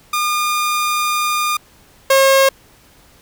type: tone pair in turn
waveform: sawtooth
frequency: 1212 / 539.9 Hz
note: D#6 / C#5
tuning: -46 / -46 cents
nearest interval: octave + major second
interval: 1400 cents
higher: first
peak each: -12 / -5 dBFS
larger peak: second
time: 0.13-1.57 / 2.1-2.49 s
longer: first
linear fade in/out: 5 ms
effects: pink hiss -49 dBFS RMS until 3.21 s